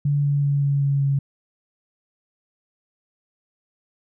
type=tone with pitch steps; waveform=sine; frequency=143.8 / 142.81 / 141.82 / 140.84 / 139.87 / 138.9 Hz; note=D3 / D3 / C#3 / C#3 / C#3 / C#3; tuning=-36 / -48 / +40 / +28 / +16 / +4 cents; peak=-17 dBFS; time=0.05-1.19 s; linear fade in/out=5 ms; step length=190 ms; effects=none